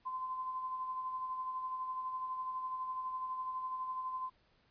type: tone with tremolo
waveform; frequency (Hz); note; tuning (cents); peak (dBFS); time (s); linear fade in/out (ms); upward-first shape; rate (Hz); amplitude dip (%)
sine; 1031; C6; -26; -35; 0.05-4.3; 20; sine; 12; 40
effects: pink hiss -71 dBFS RMS until 4.7 s + resampled to 11025 Hz

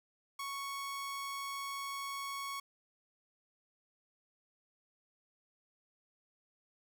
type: tone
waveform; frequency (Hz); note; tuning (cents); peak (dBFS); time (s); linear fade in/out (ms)
sawtooth; 1108.7; C#6; 0; -35; 0.39-2.6; 5
effects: none

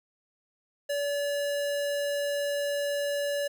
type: tone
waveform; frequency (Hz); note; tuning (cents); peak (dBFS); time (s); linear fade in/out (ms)
square; 573; D5; -43; -28; 0.89-3.48; 10
effects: 11-bit

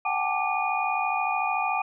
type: tone cluster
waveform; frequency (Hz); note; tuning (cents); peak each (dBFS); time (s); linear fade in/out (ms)
sine; 743 / 797 / 870 / 1178 / 2451; F#5 / G5 / A5 / D6 / D#7; +7 / +28 / -20 / +5 / -27; -30; 0.05-1.82; 5
effects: none

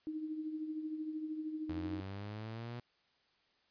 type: tone with tremolo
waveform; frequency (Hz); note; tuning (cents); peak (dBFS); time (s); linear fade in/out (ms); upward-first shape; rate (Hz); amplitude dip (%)
sine; 311.1; D#4; 0; -35; 0.07-2; 0; triangle; 13; 60
type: linear sweep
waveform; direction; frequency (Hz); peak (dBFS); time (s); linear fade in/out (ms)
sawtooth; up; 83.2 to 122.1; -38; 1.69-2.8; 5
effects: white hiss -73 dBFS RMS until 3.7 s + resampled to 11025 Hz

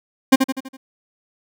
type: tone with echo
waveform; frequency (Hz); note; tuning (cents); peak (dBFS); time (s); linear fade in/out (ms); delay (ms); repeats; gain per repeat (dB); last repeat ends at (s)
40% pulse; 265; C4; +22; -6; 0.32-0.36; 10; 82; 5; -6; 0.77
effects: none

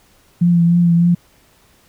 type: tone with vibrato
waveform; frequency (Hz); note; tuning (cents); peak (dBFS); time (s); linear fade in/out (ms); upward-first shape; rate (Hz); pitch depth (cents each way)
sine; 171.7; F3; -29; -9; 0.41-1.15; 10; triangle; 3.3; 32
effects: pink hiss -53 dBFS RMS until 1.88 s

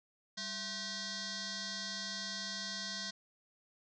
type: tone with frequency modulation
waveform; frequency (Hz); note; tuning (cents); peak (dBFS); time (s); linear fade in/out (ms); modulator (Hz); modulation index
sine; 196; G3; 0; -38; 0.37-3.11; 10; 866; 6.5
effects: none

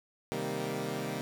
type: chord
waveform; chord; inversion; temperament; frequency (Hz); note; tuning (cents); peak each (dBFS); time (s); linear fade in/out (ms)
15% pulse; C minor seventh; none; equal; 130.81 / 155.56 / 196 / 233.1; C3 / Eb3 / G3 / Bb3; 0 / 0 / 0 / 0; -33; 0.32-1.21; 0
effects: none

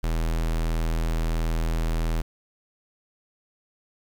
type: tone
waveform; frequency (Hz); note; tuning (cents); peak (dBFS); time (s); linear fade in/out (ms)
square; 40.74; E1; -20; -23; 0.03-2.22; 10
effects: 9-bit

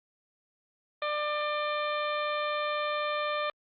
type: harmonic tone with a mistuned harmonic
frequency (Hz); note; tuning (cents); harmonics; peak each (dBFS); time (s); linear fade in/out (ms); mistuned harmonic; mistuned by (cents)
596; D5; +25; 1 / 2 / 3 / 4 / 5 / 6 / 7; -32 / -32 / -39 / -38 / -46 / -41 / -48; 1.02-3.5; 2; 5; +61
effects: Opus 24 kbps

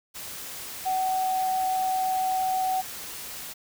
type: tone in noise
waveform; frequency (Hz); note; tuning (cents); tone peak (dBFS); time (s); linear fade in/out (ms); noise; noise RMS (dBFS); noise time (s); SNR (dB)
sine; 752; F#5; +28; -23; 0.85-2.82; 20; white; -38; 0.14-3.54; +12
effects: none

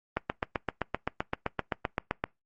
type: click train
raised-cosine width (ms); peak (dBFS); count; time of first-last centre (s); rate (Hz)
0.5; -12; 17; 0.17-2.24; 7.73
effects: noise-tail reverb RT60 0.2 s tail -26 dB re dry + Opus 24 kbps

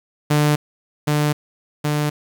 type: tone with echo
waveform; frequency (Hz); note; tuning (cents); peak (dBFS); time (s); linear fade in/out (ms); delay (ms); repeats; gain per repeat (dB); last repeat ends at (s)
sawtooth; 148.9; D3; +24; -10; 0.3-0.56; 10; 770; 2; -2; 2.1
effects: 8-bit

